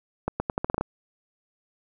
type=accelerating click train; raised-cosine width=1 ms; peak=-11 dBFS; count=9; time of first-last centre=0.28-0.81 s; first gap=120 ms; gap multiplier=0.82; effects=none